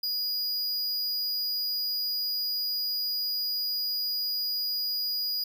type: tone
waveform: square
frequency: 4897 Hz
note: D#8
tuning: 28 cents flat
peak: -28 dBFS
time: 0.03-5.44 s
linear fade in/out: 5 ms
effects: none